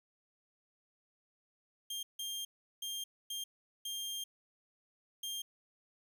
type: tone bursts at uneven times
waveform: sawtooth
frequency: 3200 Hz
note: G7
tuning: 35 cents sharp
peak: -35 dBFS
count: 6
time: 1.9-2.03 / 2.19-2.45 / 2.82-3.04 / 3.3-3.44 / 3.85-4.24 / 5.23-5.42 s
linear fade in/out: 5 ms
effects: none